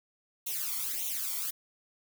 blue noise with flanger, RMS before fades -34 dBFS, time 0.46-1.51 s, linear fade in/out 10 ms, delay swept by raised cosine 0.3 to 0.92 ms, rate 1.7 Hz, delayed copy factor +0.85, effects none

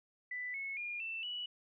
sine tone with pitch steps, 1988 / 2193 / 2419 / 2669 / 2944 Hz, B6 / C#7 / D#7 / E7 / F#7, +11 / -19 / -49 / +21 / -9 cents, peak -38 dBFS, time 0.31-1.46 s, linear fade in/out 5 ms, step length 230 ms, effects none

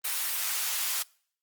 white high-pass noise, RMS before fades -30 dBFS, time 0.04-1.03 s, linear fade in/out 10 ms, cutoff 1000 Hz, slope 12 dB/octave, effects noise-tail reverb RT60 0.6 s tail -26 dB re dry + Opus 24 kbps

